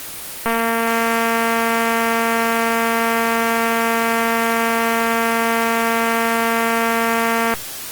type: click train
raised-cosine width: 0.5 ms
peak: -4 dBFS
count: 1622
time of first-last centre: 0.46-7.539 s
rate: 229 Hz
effects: white hiss -30 dBFS RMS until 7.91 s + Opus 24 kbps